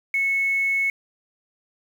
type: tone with quantisation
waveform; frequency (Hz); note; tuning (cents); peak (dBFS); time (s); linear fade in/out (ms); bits
sine; 2200; C#7; -14; -19; 0.14-0.9; 2; 7
effects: none